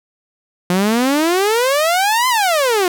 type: exponential two-way sweep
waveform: sawtooth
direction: up then down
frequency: 174.61 to 1042 to 346.4 Hz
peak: -9 dBFS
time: 0.7-2.88 s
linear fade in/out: 2 ms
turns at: 2.28 s
effects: none